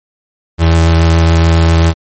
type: tone with vibrato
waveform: 35% pulse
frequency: 82.41 Hz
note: E2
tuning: in tune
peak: -4 dBFS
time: 0.58-1.94 s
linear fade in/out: 50 ms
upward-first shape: triangle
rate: 7.2 Hz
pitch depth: 12 cents each way
effects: MP3 32 kbps